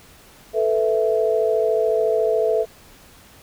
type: chord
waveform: sine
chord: A suspended second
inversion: none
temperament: equal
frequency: 440 / 493.9 / 659.3 Hz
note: A4 / B4 / E5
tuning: 0 / 0 / 0 cents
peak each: -19 / -23 / -21 dBFS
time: 0.53-2.66 s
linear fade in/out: 50 ms
effects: pink hiss -48 dBFS RMS until 3.42 s